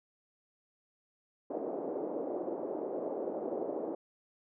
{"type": "band-pass noise", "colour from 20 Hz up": "pink", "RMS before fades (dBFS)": -37, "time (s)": [1.5, 3.95], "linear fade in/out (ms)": 5, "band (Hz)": [320, 610], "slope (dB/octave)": 24, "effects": []}